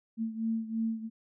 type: beating tone pair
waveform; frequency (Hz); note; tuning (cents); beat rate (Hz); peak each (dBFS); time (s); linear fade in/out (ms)
sine; 223.8 / 226.8; A3 / A#3; +30 / -47; 3; -31 / -35; 0.17-1.1; 50
effects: none